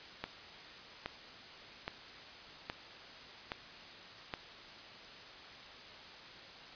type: click train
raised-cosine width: 0.3 ms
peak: -21 dBFS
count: 6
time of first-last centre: 0.24-4.338 s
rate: 1.22 Hz
effects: white hiss -51 dBFS RMS until 6.75 s + resampled to 11025 Hz